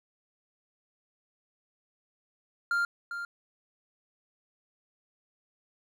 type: tone with echo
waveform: triangle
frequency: 1396.9 Hz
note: F6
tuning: in tune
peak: -23 dBFS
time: 2.71-2.85 s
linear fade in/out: 2 ms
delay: 400 ms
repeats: 1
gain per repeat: -9 dB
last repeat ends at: 3.25 s
effects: none